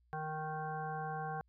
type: harmonic tone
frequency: 155.56 Hz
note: D#3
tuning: in tune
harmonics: 1 / 3 / 5 / 7 / 9 / 10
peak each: -43 / -47 / -40 / -47 / -53 / -48 dBFS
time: 0.13-1.41 s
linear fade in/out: 0 ms
effects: added 60 Hz sine -68 dBFS peak until 1.48 s